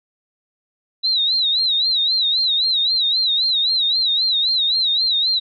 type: tone with vibrato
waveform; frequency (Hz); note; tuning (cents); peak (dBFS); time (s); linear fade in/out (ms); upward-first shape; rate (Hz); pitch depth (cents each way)
sine; 3922; B7; -13; -15; 1.03-5.4; 20; sine; 3.8; 120
effects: none